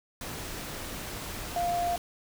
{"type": "tone in noise", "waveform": "sine", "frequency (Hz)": 698.5, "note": "F5", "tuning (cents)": 0, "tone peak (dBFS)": -26, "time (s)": [1.56, 1.96], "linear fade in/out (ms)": 2, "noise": "pink", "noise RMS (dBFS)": -38, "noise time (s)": [0.21, 1.98], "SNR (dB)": 9, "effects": []}